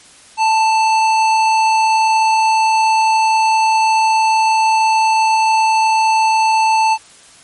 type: tone with hard clipping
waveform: sine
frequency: 883 Hz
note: A5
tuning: 6 cents sharp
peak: -12 dBFS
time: 0.37-6.98 s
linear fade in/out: 50 ms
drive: 14 dB
effects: white hiss -43 dBFS RMS until 7.43 s + MP3 48 kbps